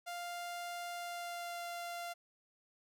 sawtooth tone with pitch glide, 698.5 to 692.9 Hz, F5 to F5, 0 to -14 cents, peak -37 dBFS, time 0.06-2.14 s, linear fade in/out 20 ms, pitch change -14 cents, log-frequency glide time 0.93-1.64 s, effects none

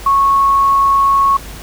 sine tone, 1102 Hz, C#6, 11 cents flat, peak -8 dBFS, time 0.06-1.37 s, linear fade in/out 5 ms, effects added 50 Hz sine -32 dBFS peak until 1.62 s + pink hiss -33 dBFS RMS until 1.62 s

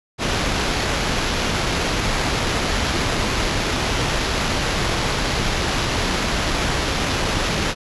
pink noise with sample-and-hold, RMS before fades -21 dBFS, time 0.18-7.75 s, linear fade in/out 50 ms, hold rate 8820 Hz, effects resampled to 24000 Hz

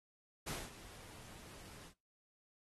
pink noise with ADSR envelope, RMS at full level -41 dBFS, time 0.46-1.94 s, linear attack 18 ms, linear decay 220 ms, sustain -15 dB, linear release 76 ms, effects noise-tail reverb RT60 0.3 s tail -23 dB re dry + AAC 32 kbps

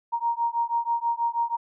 sine beating tone pair, 932.3 / 938.5 Hz, A#5 / A#5, 0 / +11 cents, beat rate 6.2 Hz, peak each -26 dBFS, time 0.12-1.57 s, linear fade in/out 20 ms, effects none

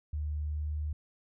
sine tone with pitch glide, 75.1 to 75.58 Hz, D2 to D#2, +39 to -50 cents, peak -31 dBFS, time 0.13-0.93 s, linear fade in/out 5 ms, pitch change +11 cents, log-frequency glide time 0.55-0.67 s, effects none

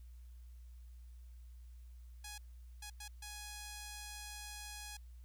5% pulse tone bursts at uneven times, 834 Hz, G#5, 7 cents sharp, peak -35 dBFS, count 4, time 2.24-2.38 / 2.82-2.9 / 3-3.08 / 3.22-4.97 s, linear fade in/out 5 ms, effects added 60 Hz sine -51 dBFS peak until 5.24 s + white hiss -75 dBFS RMS until 5.24 s

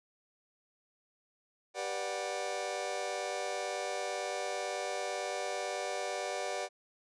sawtooth chord, G major seventh, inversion none, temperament just, 392 / 490 / 588 / 735 Hz, G4 / B4 / D5 / F#5, 0 / -14 / +2 / -12 cents, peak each -38 / -37 / -34 / -35 dBFS, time 1.74-6.69 s, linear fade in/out 50 ms, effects resampled to 22050 Hz

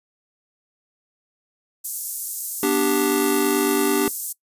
white high-pass noise, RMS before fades -27 dBFS, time 1.84-4.33 s, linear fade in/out 10 ms, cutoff 7000 Hz, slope 24 dB/octave
square chord, G major, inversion first, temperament just, 245 / 294 / 392 Hz, B3 / D4 / G4, -14 / +2 / 0 cents, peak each -27 / -22 / -22 dBFS, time 2.63-4.08 s, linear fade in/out 2 ms
effects noise-tail reverb RT60 0.1 s tail -21 dB re dry + resampled to 32000 Hz

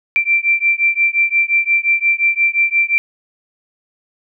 sine beating tone pair, 2349 / 2354.7 Hz, D7 / D7, 0 / +4 cents, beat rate 5.7 Hz, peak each -15 dBFS, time 0.16-2.98 s, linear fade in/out 0 ms, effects none

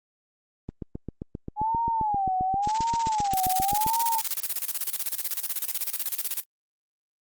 click train, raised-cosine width 3 ms, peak -20 dBFS, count 25, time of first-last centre 0.69-3.865 s, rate 7.56 Hz
sine tone with vibrato, 830.6 Hz, G#5, in tune, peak -23 dBFS, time 1.56-4.22 s, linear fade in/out 50 ms, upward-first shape sine, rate 0.91 Hz, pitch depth 190 cents each way
blue noise with tremolo, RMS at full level -27 dBFS, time 2.62-6.44 s, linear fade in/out 50 ms, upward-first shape square, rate 16 Hz, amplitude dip 80%
effects Opus 24 kbps

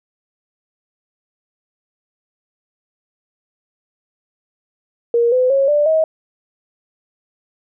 sine tone with pitch steps, 470.5 / 507.2 / 546.7 / 589.4 / 635.3 Hz, A#4 / B4 / C#5 / D5 / D#5, +16 / +46 / -24 / +6 / +36 cents, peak -11 dBFS, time 5.14-6.04 s, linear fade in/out 2 ms, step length 180 ms, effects none

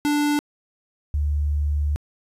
square / sine tone pair in turn, 293.7 / 73.42 Hz, D4 / D2, 0 / 0 cents, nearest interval 2 octaves, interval 2400 cents, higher first, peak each -19 dBFS, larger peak neither, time 0.05-0.39 / 1.14-1.96 s, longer second, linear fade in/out 0 ms, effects resampled to 32000 Hz + 10-bit

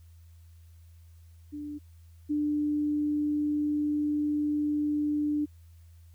sine tone pair in turn, 294.9 / 296.6 Hz, D4 / D4, +7 / +17 cents, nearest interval unison, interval 10 cents, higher second, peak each -35 / -25 dBFS, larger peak second, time 1.52-1.79 / 2.29-5.46 s, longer second, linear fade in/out 20 ms, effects added 83 Hz sine -50 dBFS peak until 6.14 s + white hiss -69 dBFS RMS until 6.14 s

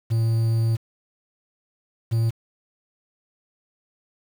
triangle tone pair in turn, 113.5 / 113.94 Hz, A#2 / A#2, -46 / -39 cents, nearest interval unison, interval 7 cents, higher second, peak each -16 dBFS, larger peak neither, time 0.1-0.77 / 2.11-2.31 s, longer first, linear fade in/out 20 ms, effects 7-bit

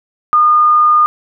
sine tone, 1219 Hz, D#6, 36 cents flat, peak -6 dBFS, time 0.33-1.06 s, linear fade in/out 0 ms, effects none

